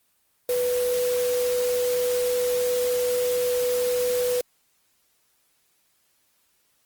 sine tone in noise, 493.9 Hz, B4, in tune, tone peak -21 dBFS, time 0.49-4.41 s, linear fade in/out 2 ms, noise white, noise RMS -33 dBFS, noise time 0.49-4.41 s, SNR +9 dB, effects white hiss -67 dBFS RMS until 6.85 s + Opus 24 kbps

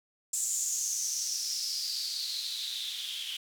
blue noise with band-pass filter sweep, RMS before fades -34 dBFS, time 0.33-3.37 s, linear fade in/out 5 ms, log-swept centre 7500 to 3100 Hz, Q 7.2, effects none

